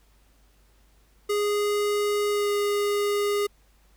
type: tone with pitch glide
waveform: square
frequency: 413.1 to 409.8 Hz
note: G#4 to G#4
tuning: -9 to -23 cents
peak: -23 dBFS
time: 1.29-3.47 s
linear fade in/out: 10 ms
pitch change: -14 cents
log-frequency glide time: 2.3-2.5 s
effects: added 50 Hz sine -58 dBFS peak until 3.96 s + pink hiss -64 dBFS RMS until 3.96 s